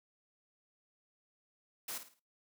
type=noise with echo; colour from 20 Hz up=white; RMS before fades=-41 dBFS; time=1.88-1.98 s; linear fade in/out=5 ms; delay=54 ms; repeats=4; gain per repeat=-9 dB; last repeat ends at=2.196 s; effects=noise-tail reverb RT60 0.3 s tail -23 dB re dry + high-pass 200 Hz 12 dB/octave